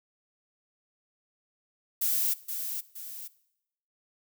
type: noise with echo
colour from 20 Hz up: violet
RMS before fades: -27 dBFS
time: 2.01-2.34 s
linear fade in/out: 10 ms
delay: 470 ms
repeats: 2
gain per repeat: -7 dB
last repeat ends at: 3.28 s
effects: noise-tail reverb RT60 0.8 s tail -19 dB re dry